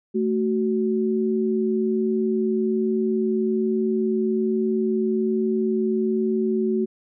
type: tone pair together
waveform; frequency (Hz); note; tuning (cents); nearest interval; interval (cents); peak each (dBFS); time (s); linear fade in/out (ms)
sine; 221.1 / 373.3; A3 / F#4; +9 / +15; major sixth; 906; -22; 0.14-6.86; 20
effects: none